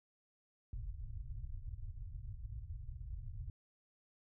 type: low-pass noise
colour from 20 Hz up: pink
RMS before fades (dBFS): -45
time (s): 0.73-3.5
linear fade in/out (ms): 2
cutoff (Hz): 130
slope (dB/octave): 96
effects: none